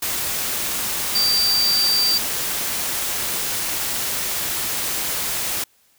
sine tone in noise, 4669 Hz, D8, 11 cents flat, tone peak -16 dBFS, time 1.15-2.18 s, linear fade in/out 5 ms, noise white, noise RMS -24 dBFS, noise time 0.02-5.64 s, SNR +5 dB, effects white hiss -59 dBFS RMS until 5.98 s

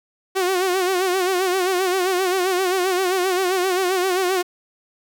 sawtooth tone with vibrato, 370 Hz, F#4, in tune, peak -14 dBFS, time 0.35-4.43 s, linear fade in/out 20 ms, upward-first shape sine, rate 7.6 Hz, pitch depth 78 cents each way, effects 9-bit

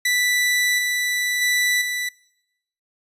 sawtooth tone with level steps, 1975.5 Hz, B6, in tune, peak -14 / -17 / -14 / -20 dBFS, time 0.05-2.09 s, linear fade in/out 5 ms, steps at 0.78 / 1.41 / 1.81 s, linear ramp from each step 10 ms, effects noise-tail reverb RT60 0.9 s tail -24 dB re dry + resampled to 32000 Hz

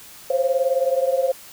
sine tone cluster, 520 / 539 / 691 Hz, C5 / C#5 / F5, -11 / -49 / -19 cents, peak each -20 / -21 / -28 dBFS, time 0.3-1.32 s, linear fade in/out 5 ms, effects white hiss -43 dBFS RMS until 1.52 s

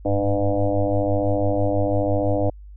sine tone with frequency modulation, 300 Hz, D4, 37 cents sharp, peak -17 dBFS, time 0.05-2.5 s, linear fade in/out 5 ms, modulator 101 Hz, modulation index 3.8, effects added 50 Hz sine -38 dBFS peak until 2.76 s

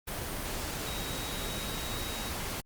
sine tone in noise, 3804 Hz, A#7, 34 cents sharp, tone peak -43 dBFS, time 0.86-2.3 s, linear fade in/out 10 ms, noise pink, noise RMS -36 dBFS, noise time 0.07-2.61 s, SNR -10 dB, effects Opus 32 kbps

